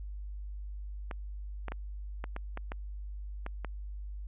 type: clicks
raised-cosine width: 0.5 ms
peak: -23 dBFS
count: 9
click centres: 1.112 / 1.683 / 1.72 / 2.241 / 2.364 / 2.574 / 2.719 / 3.464 / 3.647 s
effects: added 50 Hz sine -38 dBFS peak until 4.27 s + resampled to 8000 Hz